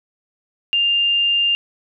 sine tone pair in turn, 2800 / 2800 Hz, F7 / F7, +4 / +4 cents, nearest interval unison, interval 0 cents, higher neither, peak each -14 dBFS, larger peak neither, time 0.73-1.05 / 1.05-1.55 s, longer second, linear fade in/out 0 ms, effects none

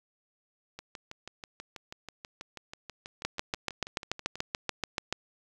two click trains, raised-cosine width 0.2 ms, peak -24 / -12 dBFS, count 23 / 14, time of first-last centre 0.79-4.356 / 3.25-5.126 s, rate 6.17 / 6.93 Hz, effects 9-bit

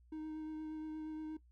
triangle tone with vibrato, 311.2 Hz, D#4, in tune, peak -39 dBFS, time 0.12-1.37 s, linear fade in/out 5 ms, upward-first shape triangle, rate 8.5 Hz, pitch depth 16 cents each way, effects noise-tail reverb RT60 0.1 s tail -17 dB re dry + added 60 Hz sine -62 dBFS peak until 1.51 s

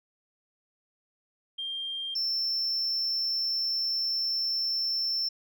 sine tone pair in turn, 3190 / 5365 Hz, G7 / E8, +30 / +30 cents, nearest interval major sixth, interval 900 cents, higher second, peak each -31 / -24 dBFS, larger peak second, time 1.58-2.15 / 2.15-5.29 s, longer second, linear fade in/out 10 ms, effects tanh soft clip ceiling -25 dBFS

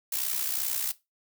blue noise with amplitude modulation, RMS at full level -27 dBFS, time 0.12-0.92 s, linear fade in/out 5 ms, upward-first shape sine, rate 62.6 Hz, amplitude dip 65%, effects noise-tail reverb RT60 0.2 s tail -17 dB re dry

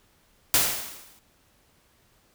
white noise with exponential decay, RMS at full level -18 dBFS, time 0.54-1.19 s, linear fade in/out 0 ms, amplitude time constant 140 ms, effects pink hiss -63 dBFS RMS until 2.34 s

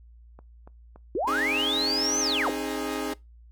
click train, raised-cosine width 1 ms, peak -33 dBFS, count 7, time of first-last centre 0.39-2.099 s, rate 3.51 Hz
sine linear two-way sweep, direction up then down, 299.1 to 6280 to 299.1 Hz, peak -24 dBFS, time 1.15-2.5 s, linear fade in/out 2 ms, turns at 2.2 s
sawtooth chord, Ab major, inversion first, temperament equal with one note detuned, 267.3 / 311.1 / 415.3 Hz, C4 / Eb4 / Ab4, +37 / 0 / 0 cents, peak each -29 dBFS, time 1.27-3.14 s, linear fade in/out 10 ms
effects noise-tail reverb RT60 0.2 s tail -22 dB re dry + added 58 Hz sine -48 dBFS peak until 3.51 s

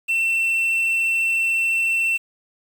triangle tone with quantisation, 2693 Hz, E7, 36 cents sharp, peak -16 dBFS, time 0.08-2.18 s, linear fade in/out 20 ms, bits 7, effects none

